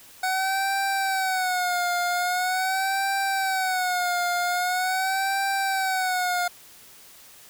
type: tone with vibrato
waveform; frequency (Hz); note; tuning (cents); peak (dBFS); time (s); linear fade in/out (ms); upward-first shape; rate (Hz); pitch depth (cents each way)
25% pulse; 744; F#5; +9; -19; 0.23-6.48; 5; sine; 0.43; 91
effects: white hiss -49 dBFS RMS until 7.49 s